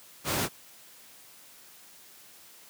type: noise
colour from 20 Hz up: pink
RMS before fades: -28 dBFS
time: 0.24-0.49 s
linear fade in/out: 50 ms
effects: white hiss -53 dBFS RMS until 2.69 s + high-pass 100 Hz 12 dB/octave